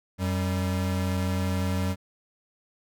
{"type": "tone pair together", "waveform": "square", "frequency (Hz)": [91.2, 191.47], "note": ["F#2", "G3"], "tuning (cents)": [-24, -40], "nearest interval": "octave + minor second", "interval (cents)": 1284, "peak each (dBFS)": [-27, -30], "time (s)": [0.18, 1.96], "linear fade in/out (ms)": 50, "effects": []}